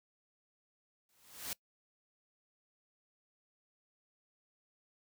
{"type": "noise with exponential growth", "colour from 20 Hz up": "white", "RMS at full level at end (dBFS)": -37, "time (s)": [1.09, 1.53], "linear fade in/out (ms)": 1, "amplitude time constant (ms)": 94, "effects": ["noise-tail reverb RT60 0.1 s tail -23 dB re dry"]}